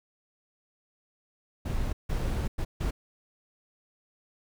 brown noise bursts at uneven times, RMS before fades -29 dBFS, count 4, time 1.65-1.93 / 2.09-2.48 / 2.58-2.65 / 2.8-2.91 s, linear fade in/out 10 ms, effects none

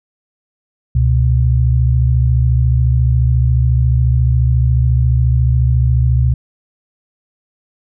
sine tone pair together, 69.3 / 123.48 Hz, C#2 / B2, 0 / 0 cents, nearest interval minor seventh, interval 1000 cents, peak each -12 dBFS, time 0.95-6.34 s, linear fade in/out 5 ms, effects none

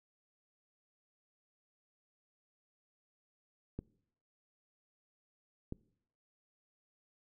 clicks, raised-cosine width 3 ms, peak -26 dBFS, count 2, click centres 3.79 / 5.724 s, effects noise-tail reverb RT60 0.7 s tail -23 dB re dry

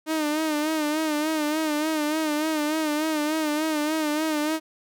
sawtooth tone with vibrato, 307.1 Hz, D#4, 23 cents flat, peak -19 dBFS, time 0.06-4.6 s, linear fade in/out 50 ms, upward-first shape sine, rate 3.4 Hz, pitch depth 63 cents each way, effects none

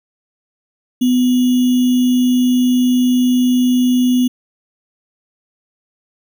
sine tone with sample-and-hold, 250 Hz, B3, 21 cents sharp, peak -10 dBFS, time 1.01-4.28 s, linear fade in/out 10 ms, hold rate 3150 Hz, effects none

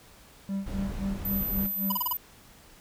triangle tone with tremolo, 196 Hz, G3, in tune, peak -25 dBFS, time 0.49-2 s, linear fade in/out 0 ms, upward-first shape sine, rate 3.8 Hz, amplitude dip 95%
brown noise, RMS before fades -35 dBFS, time 0.66-1.67 s, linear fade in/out 10 ms
sine tone, 13690 Hz, A9, 49 cents flat, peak -29 dBFS, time 1.25-2.17 s, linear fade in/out 2 ms
square tone bursts, 988 Hz, B5, in tune, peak -27 dBFS, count 5, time 1.9-2.129 s, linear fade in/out 5 ms, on 21 ms, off 31 ms
effects pink hiss -54 dBFS RMS until 2.8 s

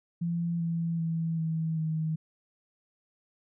sine tone with pitch steps, 170 / 166.98 / 164.02 / 161.11 / 158.25 Hz, F3 / E3 / E3 / E3 / D#3, -46 / +23 / -8 / -39 / +30 cents, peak -27 dBFS, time 0.21-2.16 s, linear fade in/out 10 ms, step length 390 ms, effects none

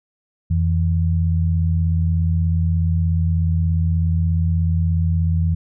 sine tone pair together, 85.98 / 162.7 Hz, F2 / E3, -27 / -22 cents, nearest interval major seventh, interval 1105 cents, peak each -16 / -21 dBFS, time 0.5-5.55 s, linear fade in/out 10 ms, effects none

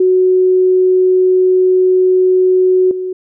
sine tone with level steps, 370 Hz, F#4, in tune, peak -7 / -17 dBFS, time 0-3.13 s, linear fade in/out 5 ms, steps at 2.91 s, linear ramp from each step 2 ms, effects none

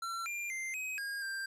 square tone with pitch steps, 1355 / 2390 / 2089 / 2529 / 1625 / 1583 Hz, E6 / D7 / C7 / D#7 / G#6 / G6, +47 / +30 / -3 / +28 / -38 / +17 cents, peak -37 dBFS, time 0.02-1.46 s, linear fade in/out 5 ms, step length 240 ms, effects low-pass 12000 Hz 12 dB/octave + 12-bit

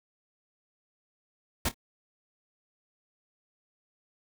pink noise with echo, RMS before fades -27 dBFS, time 1.65-1.69 s, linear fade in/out 5 ms, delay 27 ms, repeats 2, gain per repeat -15 dB, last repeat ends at 1.744 s, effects none

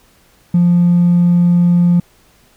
sine tone with hard clipping, 174.61 Hz, F3, in tune, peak -8 dBFS, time 0.54-2 s, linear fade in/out 5 ms, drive 1 dB, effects pink hiss -51 dBFS RMS until 2.56 s

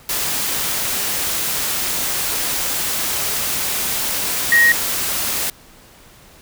sine tone in noise, 1883 Hz, A#6, 17 cents sharp, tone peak -9 dBFS, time 4.52-4.72 s, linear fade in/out 2 ms, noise white, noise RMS -21 dBFS, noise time 0.09-5.5 s, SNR +9 dB, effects pink hiss -46 dBFS RMS until 6.41 s

